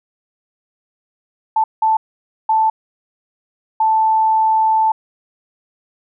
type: tone bursts at uneven times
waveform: sine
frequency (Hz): 880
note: A5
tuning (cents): 0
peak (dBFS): -11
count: 4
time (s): 1.56-1.64 / 1.82-1.97 / 2.49-2.7 / 3.8-4.92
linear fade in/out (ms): 5
effects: none